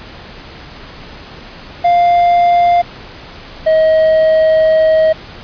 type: tone pair in turn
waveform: triangle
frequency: 698.5 / 633.9 Hz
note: F5 / D#5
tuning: 0 / +32 cents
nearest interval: major second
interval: 168 cents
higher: first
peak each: -5 dBFS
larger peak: neither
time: 1.84-2.82 / 3.66-5.13 s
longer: second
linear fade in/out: 10 ms
effects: pink hiss -33 dBFS RMS until 5.43 s + resampled to 11025 Hz